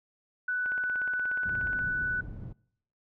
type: tone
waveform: sine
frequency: 1488 Hz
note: F#6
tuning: 9 cents sharp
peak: -27 dBFS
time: 0.48-2.21 s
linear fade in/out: 5 ms
type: click train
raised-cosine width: 0.5 ms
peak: -29 dBFS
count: 20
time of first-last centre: 0.66-1.791 s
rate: 16.8 Hz
type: low-pass noise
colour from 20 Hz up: white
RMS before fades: -41 dBFS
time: 1.45-2.53 s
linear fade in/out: 10 ms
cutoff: 140 Hz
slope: 12 dB/octave
effects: noise-tail reverb RT60 0.7 s tail -24 dB re dry